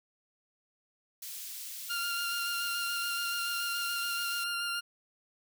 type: high-pass noise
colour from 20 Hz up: white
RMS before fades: -42 dBFS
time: 1.22-4.44 s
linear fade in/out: 5 ms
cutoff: 3100 Hz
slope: 12 dB/octave
type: tone with vibrato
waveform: 20% pulse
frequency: 1396.9 Hz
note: F6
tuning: in tune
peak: -27 dBFS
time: 1.89-4.81 s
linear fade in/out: 20 ms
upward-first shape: square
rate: 7 Hz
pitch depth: 12 cents each way
effects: none

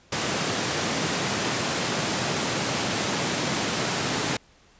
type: high-pass noise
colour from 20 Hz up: pink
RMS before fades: -26 dBFS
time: 0.12-4.37 s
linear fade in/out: 5 ms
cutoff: 120 Hz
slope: 24 dB/octave
effects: pink hiss -57 dBFS RMS until 4.79 s + resampled to 16000 Hz

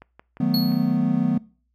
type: click train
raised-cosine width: 0.5 ms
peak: -27 dBFS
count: 5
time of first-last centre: 0.02-0.721 s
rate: 5.71 Hz
type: chord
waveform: triangle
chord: B dominant seventh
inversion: first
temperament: equal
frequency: 155.56 / 185 / 220 / 246.9 Hz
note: D#3 / F#3 / A3 / B3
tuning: 0 / 0 / 0 / 0 cents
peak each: -24 / -22 / -23 / -20 dBFS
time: 0.4-1.38 s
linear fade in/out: 5 ms
type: tone with exponential decay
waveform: square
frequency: 4344 Hz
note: C#8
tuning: 36 cents flat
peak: -22 dBFS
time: 0.54-0.97 s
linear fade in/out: 2 ms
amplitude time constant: 93 ms
effects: noise-tail reverb RT60 0.4 s tail -22 dB re dry + added 60 Hz sine -67 dBFS peak until 1.74 s

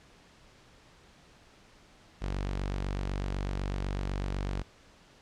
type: tone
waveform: sawtooth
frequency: 48 Hz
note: G1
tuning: 36 cents flat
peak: -27 dBFS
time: 2.21-4.63 s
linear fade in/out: 20 ms
effects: pink hiss -58 dBFS RMS until 5.21 s + low-pass 6000 Hz 12 dB/octave

